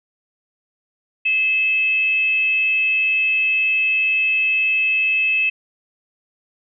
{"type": "tone with frequency modulation", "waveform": "sine", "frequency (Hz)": 2601, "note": "E7", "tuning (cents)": -24, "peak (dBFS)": -15, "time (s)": [1.25, 5.5], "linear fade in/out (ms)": 10, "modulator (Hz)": 543, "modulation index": 0.22, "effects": []}